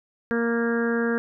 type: harmonic tone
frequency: 233.1 Hz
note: A#3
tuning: in tune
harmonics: 1 / 2 / 3 / 4 / 5 / 6 / 7 / 8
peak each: -24 / -25 / -39 / -40 / -38 / -34 / -30 / -42 dBFS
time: 0.31-1.18 s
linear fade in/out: 0 ms
effects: none